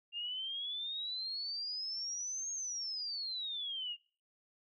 sine exponential two-way sweep, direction up then down, 2784 to 6550 to 2794 Hz, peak -37 dBFS, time 0.12-3.97 s, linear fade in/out 50 ms, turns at 2.52 s, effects noise-tail reverb RT60 0.4 s tail -23 dB re dry

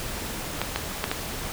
clicks, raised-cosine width 0.3 ms, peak -8 dBFS, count 4, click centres 0.616 / 0.76 / 1.041 / 1.115 s, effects pink hiss -33 dBFS RMS until 1.52 s

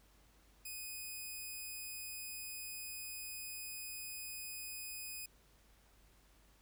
5% pulse tone, 2500 Hz, D#7, 8 cents sharp, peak -34 dBFS, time 0.65-5.26 s, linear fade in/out 5 ms, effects added 50 Hz sine -67 dBFS peak until 6.61 s + pink hiss -69 dBFS RMS until 6.61 s

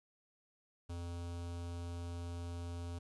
square tone with notch filter, 86.2 Hz, F2, 22 cents flat, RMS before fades -43 dBFS, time 0.89-2.99 s, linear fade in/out 10 ms, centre 1900 Hz, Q 1.8, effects resampled to 24000 Hz + 12-bit

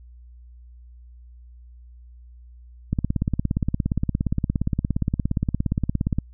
click train, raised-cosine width 5 ms, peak -9 dBFS, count 57, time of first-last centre 2.93-6.186 s, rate 17.2 Hz, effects added 60 Hz sine -43 dBFS peak until 6.33 s

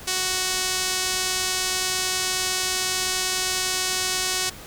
sawtooth tone with band-pass filter, 370.9 Hz, F#4, 4 cents sharp, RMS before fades -25 dBFS, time 0.07-4.5 s, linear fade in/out 10 ms, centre 6400 Hz, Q 1, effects pink hiss -41 dBFS RMS until 4.66 s

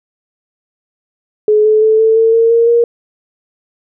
sine tone with pitch steps, 425 / 431.2 / 437.5 / 443.8 / 450.3 / 456.8 / 463.5 / 470.2 Hz, G#4 / A4 / A4 / A4 / A4 / A#4 / A#4 / A#4, +40 / -35 / -10 / +15 / +40 / -35 / -10 / +15 cents, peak -6 dBFS, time 1.48-2.84 s, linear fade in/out 2 ms, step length 170 ms, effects none

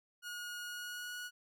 sawtooth tone with pitch glide, 1442 to 1459.6 Hz, F#6 to F#6, -45 to -24 cents, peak -38 dBFS, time 0.22-1.31 s, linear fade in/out 50 ms, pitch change +21 cents, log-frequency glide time 0.62-1.17 s, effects none

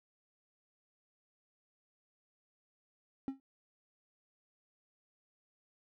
triangle tone with exponential decay, 269.2 Hz, C4, 49 cents sharp, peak -29 dBFS, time 3.28-3.4 s, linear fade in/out 1 ms, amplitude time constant 26 ms, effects none

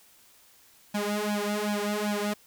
sawtooth tone with flanger, 207.7 Hz, G#3, in tune, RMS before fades -29 dBFS, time 0.94-2.34 s, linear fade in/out 10 ms, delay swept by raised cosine 1.2 to 3.4 ms, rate 2.6 Hz, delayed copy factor +1, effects white hiss -58 dBFS RMS until 2.46 s

